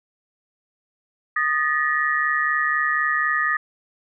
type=tone cluster; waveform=sine; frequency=1234 / 1753 / 1897 Hz; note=D#6 / A6 / A#6; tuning=-15 / -7 / +30 cents; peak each=-23 dBFS; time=1.36-3.57 s; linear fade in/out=5 ms; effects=none